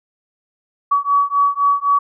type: beating tone pair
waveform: sine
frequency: 1133 / 1136.9 Hz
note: C#6 / C#6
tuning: +37 / +43 cents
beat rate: 3.9 Hz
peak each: -16 dBFS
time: 0.91-1.99 s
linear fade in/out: 10 ms
effects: none